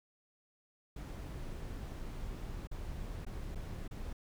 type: noise with dropouts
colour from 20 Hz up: brown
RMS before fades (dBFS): -42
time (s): 0.96-4.13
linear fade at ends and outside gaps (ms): 5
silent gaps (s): 2.672-2.713 / 3.251-3.265 / 3.549-3.555 / 3.879-3.91
effects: none